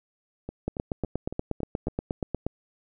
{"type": "two click trains", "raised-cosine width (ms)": 2, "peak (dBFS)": [-14, -21], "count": [16, 6], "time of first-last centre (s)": [[0.68, 2.466], [0.49, 1.883]], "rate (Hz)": [8.4, 3.59], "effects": []}